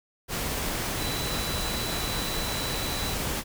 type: tone in noise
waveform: sine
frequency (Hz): 3966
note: B7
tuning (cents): +7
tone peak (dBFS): -35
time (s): 0.97-3.16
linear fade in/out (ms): 50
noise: pink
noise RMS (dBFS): -30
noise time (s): 0.28-3.44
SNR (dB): -8
effects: none